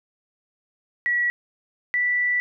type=tone pair in turn; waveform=sine; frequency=1933 / 1966.8 Hz; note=B6 / B6; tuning=-38 / -8 cents; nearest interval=unison; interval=30 cents; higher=second; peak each=-19 dBFS; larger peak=neither; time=1.06-1.3 / 1.94-2.4 s; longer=second; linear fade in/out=0 ms; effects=none